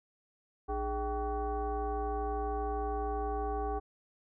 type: tone with frequency modulation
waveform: sine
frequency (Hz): 415.3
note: G#4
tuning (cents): 0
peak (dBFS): -31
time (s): 0.68-3.8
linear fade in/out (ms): 20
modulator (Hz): 359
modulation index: 1.5
effects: none